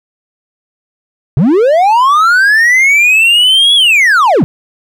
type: linear two-way sweep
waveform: triangle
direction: up then down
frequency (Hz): 116.54 to 3401 to 116.54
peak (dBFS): -3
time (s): 1.37-4.44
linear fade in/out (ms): 0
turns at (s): 3.75
effects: none